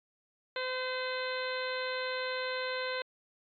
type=harmonic tone; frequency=512 Hz; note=C5; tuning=38 cents flat; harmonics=1 / 2 / 3 / 4 / 5 / 6 / 7 / 8; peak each=-36 / -41 / -39 / -42 / -45 / -48 / -46 / -43 dBFS; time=0.56-3.02 s; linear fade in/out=2 ms; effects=AAC 64 kbps